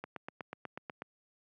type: click train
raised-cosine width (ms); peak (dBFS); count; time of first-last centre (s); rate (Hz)
0.5; -25; 9; 0.04-1.02; 8.16
effects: high-pass 150 Hz 12 dB/octave